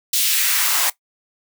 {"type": "noise with high-pass filter sweep", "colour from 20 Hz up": "white", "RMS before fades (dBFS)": -18, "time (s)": [0.13, 0.9], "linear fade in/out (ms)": 5, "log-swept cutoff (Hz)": [3700, 690], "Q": 1.3, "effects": ["noise-tail reverb RT60 0.1 s tail -17 dB re dry"]}